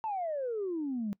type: exponential sweep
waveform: sine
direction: down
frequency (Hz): 908 to 196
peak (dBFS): -30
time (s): 0.04-1.13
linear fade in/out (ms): 0
effects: noise-tail reverb RT60 0.1 s tail -24 dB re dry + tanh soft clip ceiling -27 dBFS